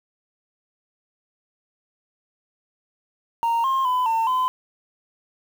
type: tone with pitch steps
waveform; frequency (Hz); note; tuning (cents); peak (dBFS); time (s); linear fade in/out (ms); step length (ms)
sine; 927 / 1064 / 1005 / 903 / 1019; A#5 / C6 / B5 / A5 / C6; -10 / +29 / +30 / +45 / -46; -16; 3.43-4.48; 0; 210
effects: tanh soft clip ceiling -17 dBFS + 7-bit